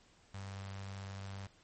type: tone with notch filter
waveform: sawtooth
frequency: 98 Hz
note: G2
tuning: in tune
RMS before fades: -45 dBFS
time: 0.34-1.47 s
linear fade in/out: 5 ms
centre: 320 Hz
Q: 0.68
effects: pink hiss -66 dBFS RMS until 1.63 s + MP3 32 kbps